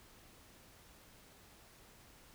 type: silence
effects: pink hiss -61 dBFS RMS until 2.34 s